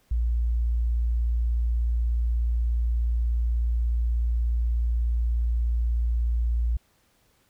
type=tone; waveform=sine; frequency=58.3 Hz; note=A#1; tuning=1 cent sharp; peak=-21 dBFS; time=0.11-6.77 s; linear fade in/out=5 ms; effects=pink hiss -65 dBFS RMS until 7.49 s